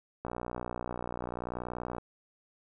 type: click train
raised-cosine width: 1 ms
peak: -22 dBFS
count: 106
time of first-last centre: 0.25-1.983 s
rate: 60.6 Hz
effects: none